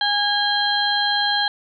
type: harmonic tone with a mistuned harmonic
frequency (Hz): 820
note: G#5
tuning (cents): -22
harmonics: 1 / 2 / 4 / 5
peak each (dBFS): -23 / -23 / -23 / -23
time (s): 0.01-1.48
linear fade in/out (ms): 2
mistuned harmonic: 4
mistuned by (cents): -31
effects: none